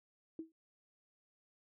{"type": "tone with exponential decay", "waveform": "sine", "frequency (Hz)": 323, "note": "E4", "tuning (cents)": -35, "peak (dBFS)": -37, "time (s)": [0.39, 0.52], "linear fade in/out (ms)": 2, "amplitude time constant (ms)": 28, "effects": []}